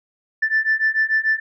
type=beating tone pair; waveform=sine; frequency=1760 / 1766.8 Hz; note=A6 / A6; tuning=0 / +7 cents; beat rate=6.8 Hz; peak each=-19 / -18 dBFS; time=0.42-1.4 s; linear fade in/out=10 ms; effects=tanh soft clip ceiling -10 dBFS